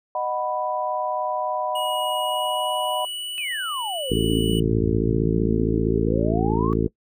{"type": "chord", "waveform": "sine", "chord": "B major", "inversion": "first", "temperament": "just", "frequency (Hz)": [617.4, 740.8, 987.8], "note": ["D#5", "F#5", "B5"], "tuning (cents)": [-14, 2, 0], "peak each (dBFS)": -27, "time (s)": [0.15, 3.05], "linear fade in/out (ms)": 2}
{"type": "tone with pitch glide", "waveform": "square", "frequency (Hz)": [2900, 2954], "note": ["F#7", "F#7"], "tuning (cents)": [-35, -3], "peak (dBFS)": -29, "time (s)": [1.75, 4.6], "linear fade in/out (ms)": 5, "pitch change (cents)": 32, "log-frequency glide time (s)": [2.22, 3.32]}
{"type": "exponential two-way sweep", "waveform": "sine", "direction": "down then up", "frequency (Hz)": [2637, 87.31, 1154], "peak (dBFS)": -27, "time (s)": [3.38, 6.73], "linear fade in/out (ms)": 0, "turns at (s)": 4.85}
{"type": "harmonic tone", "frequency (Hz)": 55.4, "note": "A1", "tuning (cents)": 13, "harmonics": [1, 2, 3, 4, 5, 6, 7, 8], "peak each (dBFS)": [-27, -27, -27, -27, -27, -27, -27, -27], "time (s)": [4.1, 6.88], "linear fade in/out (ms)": 10}
{"effects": ["noise-tail reverb RT60 0.1 s tail -21 dB re dry"]}